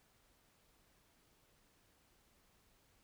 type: silence
effects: pink hiss -72 dBFS RMS until 3.03 s